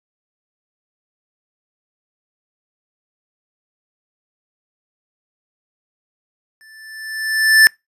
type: tone with exponential growth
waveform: square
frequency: 1760 Hz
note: A6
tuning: in tune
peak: -5 dBFS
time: 6.61-7.67 s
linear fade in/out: 0 ms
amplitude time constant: 230 ms
effects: noise-tail reverb RT60 0.2 s tail -26 dB re dry + resampled to 32000 Hz